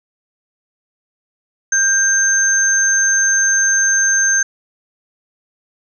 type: tone pair together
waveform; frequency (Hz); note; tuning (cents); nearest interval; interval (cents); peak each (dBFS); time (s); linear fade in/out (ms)
sine; 1575 / 6300; G6 / G8; +8 / +8; 2 octaves; 2400; -14; 1.72-4.43; 5
effects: none